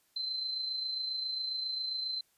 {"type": "tone with amplitude modulation", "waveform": "sine", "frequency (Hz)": 4084, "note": "C8", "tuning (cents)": -43, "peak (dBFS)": -31, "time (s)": [0.16, 2.21], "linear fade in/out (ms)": 5, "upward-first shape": "sine", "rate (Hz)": 27.4, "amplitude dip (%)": 40, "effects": ["white hiss -71 dBFS RMS until 2.37 s", "resampled to 32000 Hz"]}